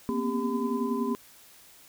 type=tone cluster; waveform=sine; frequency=234.7 / 245.5 / 264.8 / 399.9 / 1013 Hz; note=A#3 / B3 / C4 / G4 / B5; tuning=+12 / -10 / +21 / +35 / +44 cents; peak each=-30 / -34 / -33 / -32 / -35 dBFS; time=0.09-1.15 s; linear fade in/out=0 ms; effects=white hiss -54 dBFS RMS until 1.88 s